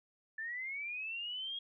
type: linear sweep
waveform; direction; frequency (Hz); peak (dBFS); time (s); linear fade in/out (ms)
sine; up; 1745 to 3293; -38; 0.38-1.59; 5
effects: none